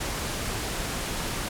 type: low-pass noise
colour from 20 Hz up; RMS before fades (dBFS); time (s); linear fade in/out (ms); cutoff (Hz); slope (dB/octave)
pink; -31; 0-1.49; 10; 12000; 24
effects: none